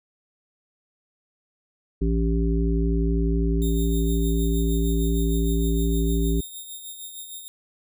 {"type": "harmonic tone", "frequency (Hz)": 56, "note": "A1", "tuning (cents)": 31, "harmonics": [1, 3, 5, 7], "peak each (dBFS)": [-21, -26, -28, -29], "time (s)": [2.01, 6.41], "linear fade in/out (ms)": 10}
{"type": "tone with tremolo", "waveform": "5% pulse", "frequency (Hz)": 3679, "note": "A#7", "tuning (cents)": -24, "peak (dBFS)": -26, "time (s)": [3.62, 7.48], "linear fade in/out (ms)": 0, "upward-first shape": "sine", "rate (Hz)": 6.5, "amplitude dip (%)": 50}
{"effects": []}